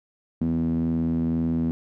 sawtooth tone with band-pass filter, 82.1 Hz, E2, 6 cents flat, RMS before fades -24 dBFS, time 0.41-1.71 s, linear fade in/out 0 ms, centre 220 Hz, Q 8.5, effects none

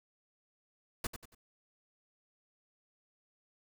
pink noise with echo, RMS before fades -35 dBFS, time 1.04-1.07 s, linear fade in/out 5 ms, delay 93 ms, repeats 3, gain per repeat -9 dB, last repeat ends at 1.349 s, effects none

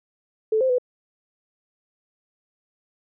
sine tone with pitch steps, 437.1 / 521 / 498.1 Hz, A4 / C5 / B4, -11 / -7 / +15 cents, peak -17 dBFS, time 0.52-0.784 s, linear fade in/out 5 ms, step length 88 ms, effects none

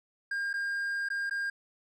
triangle tone with dropouts, 1609 Hz, G6, 45 cents sharp, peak -28 dBFS, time 0.31-1.5 s, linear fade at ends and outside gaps 5 ms, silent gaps 0.531-0.538 / 1.088-1.101 / 1.297-1.309 s, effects resampled to 24000 Hz

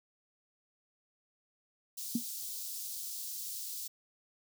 white high-pass noise, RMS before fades -41 dBFS, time 1.97-3.88 s, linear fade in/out 10 ms, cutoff 4200 Hz, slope 24 dB/octave
sine tone with exponential decay, 236.3 Hz, A#3, 24 cents sharp, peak -24 dBFS, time 2.15-2.24 s, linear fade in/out 5 ms, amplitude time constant 18 ms
effects none

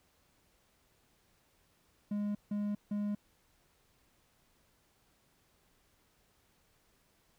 triangle tone bursts, 206.2 Hz, G#3, 12 cents flat, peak -30 dBFS, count 3, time 2.11-3.15 s, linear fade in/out 5 ms, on 240 ms, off 160 ms, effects pink hiss -71 dBFS RMS until 7.38 s

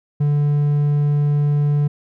triangle tone, 146.1 Hz, D3, 9 cents flat, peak -12 dBFS, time 0.2-1.88 s, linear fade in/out 10 ms, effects none

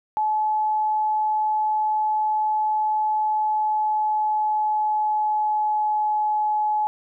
sine tone with pitch glide, 858 to 850.1 Hz, A5 to G#5, -44 to +40 cents, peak -19 dBFS, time 0.17-6.87 s, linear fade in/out 0 ms, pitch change -16 cents, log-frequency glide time 3.16-6.16 s, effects none

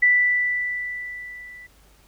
sine tone with level ramp, 1975.5 Hz, B6, in tune, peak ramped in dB -12 to -40 dBFS, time 0.02-1.67 s, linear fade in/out 10 ms, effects added 50 Hz sine -55 dBFS peak until 2.07 s + pink hiss -57 dBFS RMS until 2.07 s

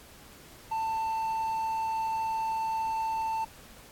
triangle tone, 890 Hz, A5, 20 cents sharp, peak -26 dBFS, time 0.71-3.45 s, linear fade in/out 10 ms, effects pink hiss -52 dBFS RMS until 3.91 s + AAC 64 kbps

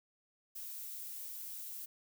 violet noise, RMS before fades -45 dBFS, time 0.55-1.86 s, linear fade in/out 10 ms, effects none

